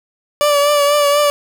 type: tone with vibrato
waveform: 30% pulse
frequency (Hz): 580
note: D5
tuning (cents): -22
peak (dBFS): -8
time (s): 0.41-1.3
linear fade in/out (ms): 0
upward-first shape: triangle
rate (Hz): 4.1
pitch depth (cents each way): 39
effects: none